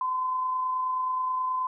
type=tone with amplitude modulation; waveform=sine; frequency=1023 Hz; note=C6; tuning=39 cents flat; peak=-24 dBFS; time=0.01-1.67 s; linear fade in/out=2 ms; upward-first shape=sine; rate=29.4 Hz; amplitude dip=25%; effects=none